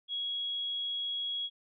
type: tone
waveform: sine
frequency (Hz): 3322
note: G#7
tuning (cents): 0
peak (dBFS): -32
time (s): 0.08-1.5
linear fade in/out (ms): 50
effects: none